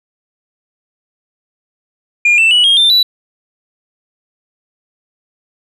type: tone with pitch steps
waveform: sine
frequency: 2416 / 2665 / 2940 / 3244 / 3578 / 3948 Hz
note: D7 / E7 / F#7 / G#7 / A7 / B7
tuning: +48 / +18 / -12 / -41 / +28 / -1 cents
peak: -4 dBFS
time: 2.25-3.03 s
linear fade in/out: 5 ms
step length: 130 ms
effects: tanh soft clip ceiling -5 dBFS